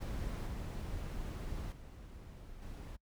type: noise with level steps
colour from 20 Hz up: brown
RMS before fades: -39 / -41 / -51 / -46 dBFS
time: 0-2.97 s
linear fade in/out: 20 ms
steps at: 0.47 / 1.72 / 2.62 s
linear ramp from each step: 2 ms
effects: noise-tail reverb RT60 0.1 s tail -24 dB re dry